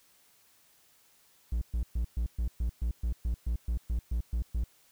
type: tone bursts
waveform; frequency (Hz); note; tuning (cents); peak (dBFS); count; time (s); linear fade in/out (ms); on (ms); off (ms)
triangle; 58.1; A#1; -5; -25; 15; 1.52-4.64; 5; 96; 120
effects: white hiss -64 dBFS RMS until 4.91 s